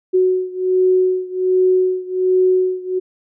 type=beating tone pair; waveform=sine; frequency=369.6 / 370.9 Hz; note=F#4 / F#4; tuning=-2 / +4 cents; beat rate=1.3 Hz; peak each=-15 / -17 dBFS; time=0.13-3 s; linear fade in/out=20 ms; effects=none